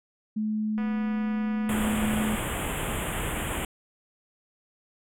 sine tone, 214.9 Hz, A3, 41 cents flat, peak -25 dBFS, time 0.36-2.36 s, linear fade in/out 10 ms
click train, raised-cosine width 0.5 ms, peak -26 dBFS, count 397, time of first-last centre 0.78-2.396 s, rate 245 Hz
pink band-stop noise, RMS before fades -30 dBFS, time 1.69-3.65 s, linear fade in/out 2 ms, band 3400 to 7300 Hz, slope 96 dB/octave
effects low-pass 12000 Hz 12 dB/octave

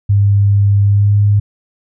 sine tone with pitch glide, 100.8 to 102.62 Hz, G2 to G#2, +49 to -20 cents, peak -7 dBFS, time 0.09-1.4 s, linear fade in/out 10 ms, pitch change +31 cents, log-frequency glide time 0.84-1.16 s, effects none

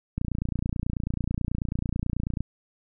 click train, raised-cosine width 5 ms, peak -15 dBFS, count 66, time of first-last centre 0.18-2.406 s, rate 29.2 Hz, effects none

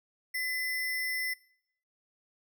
sine tone with sample-and-hold, 2015 Hz, B6, 34 cents sharp, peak -30 dBFS, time 0.34-1.34 s, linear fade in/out 10 ms, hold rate 7350 Hz, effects noise-tail reverb RT60 0.7 s tail -23 dB re dry

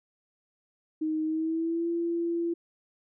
sine tone with pitch glide, 312.7 to 339 Hz, D#4 to E4, +9 to +49 cents, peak -26 dBFS, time 1.01-2.54 s, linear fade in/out 10 ms, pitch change +140 cents, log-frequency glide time 1.24-1.88 s, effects none

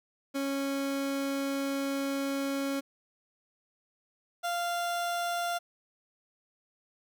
30% pulse tone pair in turn, 275.7 / 694.7 Hz, C#4 / F5, -9 / -9 cents, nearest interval octave + major third, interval 1600 cents, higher second, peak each -27 dBFS, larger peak neither, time 0.34-2.81 / 4.43-5.59 s, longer first, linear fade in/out 20 ms, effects none

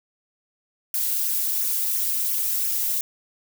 violet noise with flanger, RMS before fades -24 dBFS, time 0.94-3.01 s, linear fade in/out 2 ms, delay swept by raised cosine 0.23 to 5.13 ms, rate 2.9 Hz, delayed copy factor -1, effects none

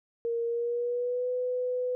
sine tone with pitch glide, 466.2 to 499.7 Hz, A#4 to B4, 0 to +20 cents, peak -27 dBFS, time 0.25-1.95 s, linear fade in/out 0 ms, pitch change +120 cents, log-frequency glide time 0.45-1.29 s, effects none

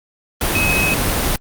sine tone in noise, 2549 Hz, D#7, 41 cents sharp, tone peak -16 dBFS, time 0.55-0.94 s, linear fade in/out 2 ms, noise pink, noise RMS -18 dBFS, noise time 0.41-1.36 s, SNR -1 dB, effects Opus 32 kbps

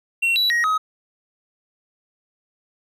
triangle tone with pitch steps, 2729 / 3933 / 1887 / 1267 Hz, F7 / B7 / A#6 / D#6, -41 / -8 / +21 / +31 cents, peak -15 dBFS, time 0.22-0.78 s, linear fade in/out 10 ms, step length 140 ms, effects none

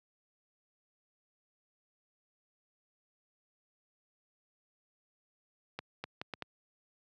accelerating click train, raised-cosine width 0.3 ms, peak -22 dBFS, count 5, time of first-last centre 5.79-6.423 s, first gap 250 ms, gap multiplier 0.7, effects high-pass 100 Hz 12 dB/octave

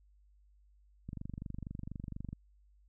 click train, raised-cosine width 5 ms, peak -29 dBFS, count 31, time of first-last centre 1.09-2.33 s, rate 24.2 Hz, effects added 50 Hz sine -62 dBFS peak until 2.88 s

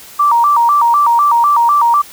sine tone with vibrato, 1046.5 Hz, C6, in tune, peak -7 dBFS, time 0.19-2.02 s, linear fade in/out 10 ms, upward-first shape square, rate 4 Hz, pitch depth 190 cents each way, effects white hiss -36 dBFS RMS until 2.12 s

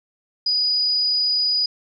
sine tone, 4934 Hz, D#8, 15 cents flat, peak -17 dBFS, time 0.46-1.66 s, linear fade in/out 5 ms, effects none

